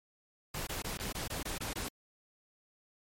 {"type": "noise bursts", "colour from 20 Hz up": "pink", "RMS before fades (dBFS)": -38, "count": 9, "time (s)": [0.54, 1.886], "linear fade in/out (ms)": 5, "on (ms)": 130, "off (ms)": 22}
{"type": "clicks", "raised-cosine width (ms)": 0.3, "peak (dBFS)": -26, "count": 2, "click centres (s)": [0.991, 1.055]}
{"effects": ["MP3 64 kbps"]}